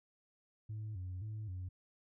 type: tone with vibrato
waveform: sine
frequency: 99.3 Hz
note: G2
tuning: 23 cents sharp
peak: -38 dBFS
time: 0.69-1.69 s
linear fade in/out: 10 ms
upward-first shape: square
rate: 1.9 Hz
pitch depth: 140 cents each way
effects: tanh soft clip ceiling -38 dBFS